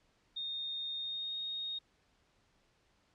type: tone with pitch glide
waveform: sine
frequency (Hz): 3678 to 3721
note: A#7 to A#7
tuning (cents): -24 to -4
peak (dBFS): -36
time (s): 0.36-1.79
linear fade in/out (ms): 10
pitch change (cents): +20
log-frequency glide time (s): 0.97-1.37
effects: pink hiss -72 dBFS RMS until 3.14 s + low-pass 6000 Hz 12 dB/octave